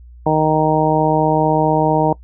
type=harmonic tone; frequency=155.56 Hz; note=D#3; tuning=in tune; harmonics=1 / 2 / 3 / 4 / 5 / 6; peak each=-19 / -19 / -19 / -19 / -19 / -19 dBFS; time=0.26-2.13 s; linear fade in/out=5 ms; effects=noise-tail reverb RT60 0.1 s tail -21 dB re dry + added 60 Hz sine -37 dBFS peak until 2.23 s